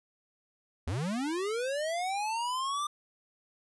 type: linear sweep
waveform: square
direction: up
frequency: 71.8 to 1200 Hz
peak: -31 dBFS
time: 0.87-2.87 s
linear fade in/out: 5 ms
effects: resampled to 24000 Hz